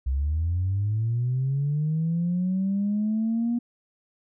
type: linear sweep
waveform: sine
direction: up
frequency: 63.5 to 240 Hz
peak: -21 dBFS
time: 0.06-3.59 s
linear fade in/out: 10 ms
effects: tanh soft clip ceiling -18 dBFS